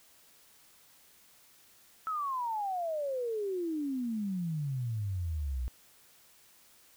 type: exponential sweep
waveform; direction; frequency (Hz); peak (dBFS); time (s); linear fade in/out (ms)
sine; down; 1318.5 to 59.2; -31; 2.07-5.68; 0
effects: white hiss -61 dBFS RMS until 6.96 s